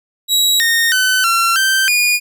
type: tone with pitch steps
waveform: sawtooth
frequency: 3869 / 1844 / 1515 / 1360 / 1558 / 2442 Hz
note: B7 / A#6 / F#6 / F6 / G6 / D#7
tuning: -36 / -19 / +40 / -46 / -11 / -33 cents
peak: -8 dBFS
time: 0.28-2.2 s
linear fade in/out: 50 ms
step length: 320 ms
effects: none